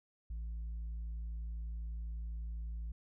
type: tone with tanh clipping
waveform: sine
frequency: 56 Hz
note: A1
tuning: 31 cents sharp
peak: -39 dBFS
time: 0.3-2.92 s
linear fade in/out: 5 ms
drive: 2 dB
effects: none